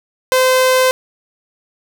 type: tone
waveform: sawtooth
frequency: 515 Hz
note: C5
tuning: 28 cents flat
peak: -6 dBFS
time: 0.32-0.91 s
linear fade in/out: 0 ms
effects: none